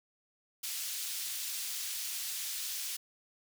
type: high-pass noise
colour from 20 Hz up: pink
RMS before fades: -38 dBFS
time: 0.63-2.97 s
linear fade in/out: 10 ms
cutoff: 3900 Hz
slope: 12 dB/octave
effects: none